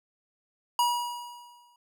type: tone with exponential decay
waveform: square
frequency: 963 Hz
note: B5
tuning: 44 cents flat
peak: -21 dBFS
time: 0.79-1.76 s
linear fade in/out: 2 ms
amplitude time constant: 210 ms
effects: none